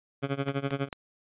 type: tone with tremolo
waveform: 15% pulse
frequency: 138.59 Hz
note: C#3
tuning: in tune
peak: -19 dBFS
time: 0.22-0.89 s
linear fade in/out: 20 ms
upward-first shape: sine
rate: 12 Hz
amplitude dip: 90%
type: clicks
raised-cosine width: 0.3 ms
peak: -20 dBFS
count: 3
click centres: 0.485 / 0.707 / 0.928 s
effects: resampled to 8000 Hz